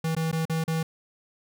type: tone with dropouts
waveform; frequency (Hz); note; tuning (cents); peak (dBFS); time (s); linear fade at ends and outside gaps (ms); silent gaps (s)
square; 161.6; E3; -34; -25; 0.04-0.83; 5; 0.151-0.165 / 0.315-0.327 / 0.454-0.496 / 0.64-0.678
effects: none